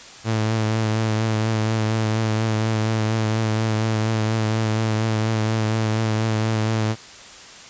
sawtooth tone with vibrato, 110 Hz, A2, in tune, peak -15 dBFS, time 0.24-6.96 s, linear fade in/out 50 ms, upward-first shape triangle, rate 4.2 Hz, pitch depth 36 cents each way, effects white hiss -41 dBFS RMS until 7.69 s + resampled to 16000 Hz

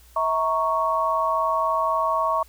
sine chord, A# diminished, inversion second, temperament equal with one note detuned, 646.8 / 932.3 / 1108.7 Hz, E5 / A#5 / C#6, -33 / 0 / 0 cents, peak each -25 / -26 / -22 dBFS, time 0.16-2.43 s, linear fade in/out 5 ms, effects added 60 Hz sine -50 dBFS peak until 2.48 s + white hiss -55 dBFS RMS until 2.48 s

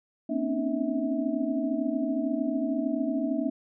sine tone cluster, 233.8 / 260.6 / 273.8 / 302.5 / 649 Hz, A#3 / C4 / C#4 / D#4 / E5, +5 / -7 / -21 / -49 / -27 cents, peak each -32 / -33 / -30 / -31 / -34 dBFS, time 0.29-3.5 s, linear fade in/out 10 ms, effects none

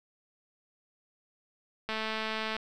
click train, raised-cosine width 0.3 ms, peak -18 dBFS, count 149, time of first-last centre 1.89-2.566 s, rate 219 Hz, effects none

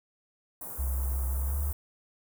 white band-stop noise, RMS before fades -40 dBFS, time 0.61-1.73 s, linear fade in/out 2 ms, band 1200 to 9600 Hz, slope 24 dB/octave
sine tone with pitch glide, 65.7 to 72.06 Hz, C2 to D2, +8 to -32 cents, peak -27 dBFS, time 0.78-1.73 s, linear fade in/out 20 ms, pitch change +160 cents, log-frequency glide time 1.32-1.62 s
effects none

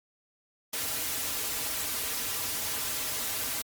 white noise with comb filter, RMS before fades -32 dBFS, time 0.73-3.62 s, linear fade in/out 5 ms, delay 5.5 ms, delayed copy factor -0.75, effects MP3 96 kbps

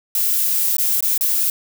violet noise with dropouts, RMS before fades -18 dBFS, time 0.15-1.5 s, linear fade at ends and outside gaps 2 ms, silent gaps 0.768-0.783 / 1.007-1.025 / 1.178-1.209 s, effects none

